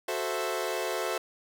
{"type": "chord", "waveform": "sawtooth", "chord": "F# half-diminished seventh", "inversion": "none", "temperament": "equal", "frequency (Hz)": [370, 440, 523.3, 659.3], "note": ["F#4", "A4", "C5", "E5"], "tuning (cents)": [0, 0, 0, 0], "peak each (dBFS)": -31, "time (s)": [0.08, 1.18], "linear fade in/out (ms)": 5, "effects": []}